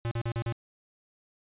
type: tone bursts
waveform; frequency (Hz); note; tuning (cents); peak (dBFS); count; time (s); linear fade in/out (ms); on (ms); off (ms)
square; 116.8; A#2; +4; -29; 5; 0.05-0.524; 0; 62; 41
effects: resampled to 8000 Hz

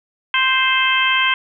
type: harmonic tone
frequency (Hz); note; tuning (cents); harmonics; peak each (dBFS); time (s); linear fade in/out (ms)
523.3; C5; 0; 2 / 3 / 4 / 5 / 6; -20 / -20 / -20 / -20 / -20; 0.34-1.34; 2
effects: none

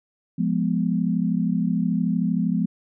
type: chord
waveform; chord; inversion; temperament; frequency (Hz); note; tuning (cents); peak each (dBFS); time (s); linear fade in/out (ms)
sine; F diminished; none; equal; 174.61 / 207.7 / 246.9; F3 / Ab3 / Cb4; 0 / 0 / 0; -23 / -24 / -25; 0.38-2.66; 10
effects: none

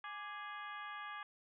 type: harmonic tone with a mistuned harmonic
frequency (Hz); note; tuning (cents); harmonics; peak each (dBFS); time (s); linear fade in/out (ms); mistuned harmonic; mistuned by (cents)
415.3; G#4; 0; 2 / 3 / 4 / 5 / 6 / 7 / 8; -52 / -47 / -49 / -55 / -58 / -60 / -59; 0.04-1.23; 2; 3; -94
effects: none

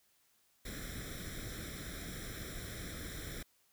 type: noise with comb filter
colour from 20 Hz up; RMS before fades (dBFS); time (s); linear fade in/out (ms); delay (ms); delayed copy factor
pink; -44; 0.65-3.43; 5; 0.54; +0.9
effects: white hiss -72 dBFS RMS until 3.72 s

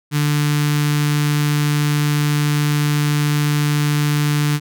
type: tone with notch filter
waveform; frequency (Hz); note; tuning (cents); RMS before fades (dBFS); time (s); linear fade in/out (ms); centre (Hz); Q
sawtooth; 147.7; D3; +10; -17; 0.11-4.6; 50; 600; 0.53
effects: none

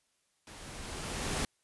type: noise with level ramp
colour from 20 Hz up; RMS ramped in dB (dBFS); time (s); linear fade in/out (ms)
pink; -49 to -32; 0.47-1.45; 2
effects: white hiss -75 dBFS RMS until 1.63 s + resampled to 24000 Hz

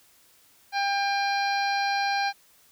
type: harmonic tone with a mistuned harmonic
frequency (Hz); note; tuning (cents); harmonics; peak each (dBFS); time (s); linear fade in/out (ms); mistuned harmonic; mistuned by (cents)
798; G5; +31; 1 / 2 / 3 / 4 / 5 / 6 / 7; -25 / -30 / -33 / -44 / -34 / -39 / -42; 0.72-2.33; 50; 5; +55
effects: white hiss -59 dBFS RMS until 2.71 s

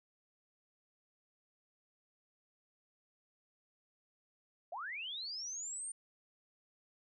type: linear sweep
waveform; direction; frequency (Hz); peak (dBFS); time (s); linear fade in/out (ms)
sine; up; 610 to 8990; -40; 4.72-5.92; 5
effects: none

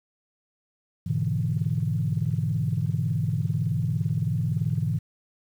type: chord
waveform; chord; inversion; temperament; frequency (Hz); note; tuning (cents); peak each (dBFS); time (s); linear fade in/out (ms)
sine; E dominant seventh; first; equal; 103.83 / 123.47 / 146.83 / 164.81; G#2 / B2 / D3 / E3; 0 / 0 / 0 / 0; -28; 1.06-4.99; 10
effects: tanh soft clip ceiling -13 dBFS + 9-bit

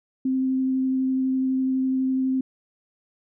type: tone with vibrato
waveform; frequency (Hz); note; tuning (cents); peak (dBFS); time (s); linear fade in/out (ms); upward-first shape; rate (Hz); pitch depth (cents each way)
sine; 261.7; C4; 0; -20; 0.25-2.41; 5; sine; 12; 8
effects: none

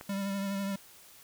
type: click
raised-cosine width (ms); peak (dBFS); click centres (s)
0.5; -28; 0.011
type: tone with vibrato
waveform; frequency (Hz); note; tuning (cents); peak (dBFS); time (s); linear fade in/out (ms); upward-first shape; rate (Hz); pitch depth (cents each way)
square; 197.4; G3; +12; -32; 0.09-0.76; 5; triangle; 12; 32
effects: white hiss -55 dBFS RMS until 1.23 s

